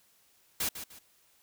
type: noise with echo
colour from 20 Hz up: white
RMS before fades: -31 dBFS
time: 0.6-0.69 s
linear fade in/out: 5 ms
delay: 150 ms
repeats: 2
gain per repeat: -10 dB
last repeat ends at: 0.99 s
effects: white hiss -66 dBFS RMS until 1.42 s